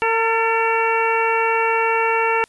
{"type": "harmonic tone with a mistuned harmonic", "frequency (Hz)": 453.7, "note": "A#4", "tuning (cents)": -47, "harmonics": [1, 2, 3, 4, 5, 6], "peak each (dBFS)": [-21, -20, -24, -26, -25, -25], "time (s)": [0.02, 2.44], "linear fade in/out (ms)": 0, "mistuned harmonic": 4, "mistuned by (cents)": -45, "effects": ["white hiss -55 dBFS RMS until 2.48 s", "resampled to 24000 Hz"]}